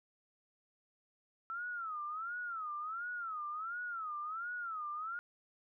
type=tone with vibrato; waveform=sine; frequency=1318.5 Hz; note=E6; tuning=in tune; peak=-38 dBFS; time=1.5-5.19 s; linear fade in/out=0 ms; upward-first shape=sine; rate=1.4 Hz; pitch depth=180 cents each way; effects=none